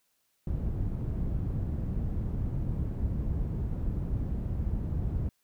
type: low-pass noise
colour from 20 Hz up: white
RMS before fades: -31 dBFS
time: 0.47-5.29 s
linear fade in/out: 2 ms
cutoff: 110 Hz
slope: 12 dB/octave
effects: white hiss -74 dBFS RMS until 5.43 s